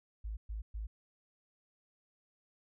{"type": "tone bursts", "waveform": "sine", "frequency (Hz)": 53.3, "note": "G#1", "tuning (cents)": 46, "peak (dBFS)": -37, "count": 3, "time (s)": [0.24, 0.87], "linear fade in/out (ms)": 10, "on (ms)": 130, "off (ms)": 120, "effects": []}